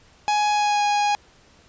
45% pulse tone with pitch glide, 836 to 825.4 Hz, G#5 to G#5, +11 to -11 cents, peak -18 dBFS, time 0.28-1.15 s, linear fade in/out 0 ms, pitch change -22 cents, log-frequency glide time 0.5-0.83 s, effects pink hiss -54 dBFS RMS until 1.68 s + resampled to 16000 Hz

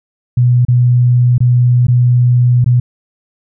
sine tone with dropouts, 123 Hz, B2, 7 cents flat, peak -6 dBFS, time 0.37-2.8 s, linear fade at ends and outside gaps 5 ms, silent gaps 0.651-0.683 / 1.381-1.404 / 1.869-1.882 / 2.644-2.66 s, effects none

